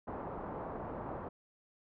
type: low-pass noise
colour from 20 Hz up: white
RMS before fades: -42 dBFS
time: 0.07-1.29 s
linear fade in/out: 10 ms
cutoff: 1000 Hz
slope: 24 dB/octave
effects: none